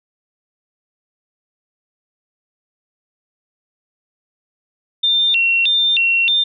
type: tone with vibrato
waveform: sine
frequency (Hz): 3136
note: G7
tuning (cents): 0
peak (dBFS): -12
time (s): 5.03-6.44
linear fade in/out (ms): 10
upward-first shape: square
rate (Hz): 1.6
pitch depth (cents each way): 240
effects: none